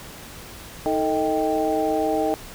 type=harmonic tone with a mistuned harmonic; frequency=157.5 Hz; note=D#3; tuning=21 cents sharp; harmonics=2 / 3 / 4 / 5; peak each=-25 / -25 / -25 / -25 dBFS; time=0.86-2.34 s; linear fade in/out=0 ms; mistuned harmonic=3; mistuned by=-110 cents; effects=pink hiss -40 dBFS RMS until 2.54 s